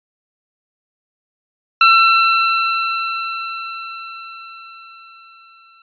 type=tone with exponential decay; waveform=25% pulse; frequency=1344 Hz; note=E6; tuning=33 cents sharp; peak=-3 dBFS; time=1.81-5.82 s; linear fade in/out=2 ms; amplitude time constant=870 ms; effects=resampled to 11025 Hz